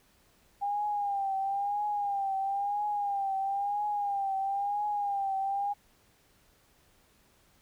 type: tone with vibrato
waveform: sine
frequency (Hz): 803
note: G5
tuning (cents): +41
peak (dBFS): -28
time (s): 0.61-5.74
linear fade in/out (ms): 20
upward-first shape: triangle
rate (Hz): 1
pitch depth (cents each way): 72
effects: pink hiss -65 dBFS RMS until 7.61 s